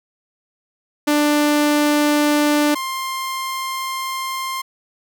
sawtooth tone pair in turn, 295.6 / 1055.3 Hz, D4 / C6, +11 / +14 cents, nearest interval octave + minor seventh, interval 2203 cents, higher second, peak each -10 / -19 dBFS, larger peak first, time 1.07-2.75 / 2.75-4.62 s, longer second, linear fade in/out 10 ms, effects none

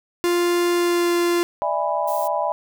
45% pulse tone with pitch glide, 349.2 to 346.6 Hz, F4 to F4, 0 to -13 cents, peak -17 dBFS, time 0.24-1.43 s, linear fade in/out 0 ms, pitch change -13 cents, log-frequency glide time 0.74-1.14 s
sine chord, E dominant seventh, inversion third, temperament just, 593.3 / 659.3 / 824.1 / 988.9 Hz, D5 / E5 / G#5 / B5, +18 / 0 / -14 / +2 cents, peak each -25 dBFS, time 1.62-2.52 s, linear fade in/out 0 ms
violet noise, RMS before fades -34 dBFS, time 2.07-2.28 s, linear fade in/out 10 ms
effects none

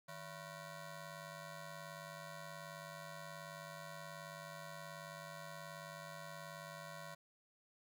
15% pulse ring-modulated tone, 415.3 Hz, G#4, in tune, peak -39 dBFS, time 0.08-7.15 s, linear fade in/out 10 ms, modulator 257 Hz, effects none

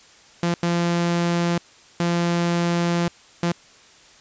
sawtooth tone bursts at uneven times, 171.9 Hz, F3, 27 cents flat, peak -15 dBFS, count 4, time 0.43-0.54 / 0.63-1.58 / 2-3.08 / 3.43-3.52 s, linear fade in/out 2 ms, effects white hiss -50 dBFS RMS until 4.2 s + resampled to 16000 Hz

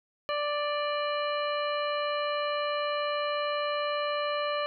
harmonic tone with a mistuned harmonic, 587.3 Hz, D5, in tune, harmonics 1 / 2 / 3 / 4 / 5 / 7, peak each -30 / -32 / -39 / -40 / -39 / -43 dBFS, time 0.29-4.66 s, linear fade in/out 0 ms, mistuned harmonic 4, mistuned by +18 cents, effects none

